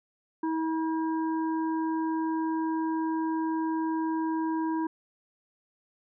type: harmonic tone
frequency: 321.2 Hz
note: E4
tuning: 45 cents flat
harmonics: 1 / 3 / 5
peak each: -27 / -33 / -45 dBFS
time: 0.43-4.87 s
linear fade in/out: 5 ms
effects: none